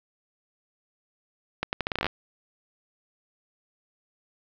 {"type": "accelerating click train", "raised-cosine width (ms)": 0.3, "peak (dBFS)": -10, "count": 12, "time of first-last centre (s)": [1.63, 2.066], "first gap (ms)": 99, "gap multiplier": 0.79, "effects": ["low-pass 5000 Hz 12 dB/octave", "8-bit"]}